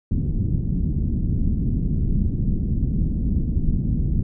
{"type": "low-pass noise", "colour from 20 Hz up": "pink", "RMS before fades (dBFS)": -21, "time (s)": [0.11, 4.23], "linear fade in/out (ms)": 2, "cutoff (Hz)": 240, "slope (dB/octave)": 24, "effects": []}